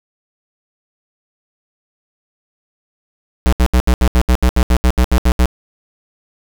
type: tone bursts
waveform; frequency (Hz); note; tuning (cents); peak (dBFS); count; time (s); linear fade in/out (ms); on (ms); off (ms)
square; 62; B1; +7; -9; 15; 3.46-5.457; 0; 65; 73
effects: none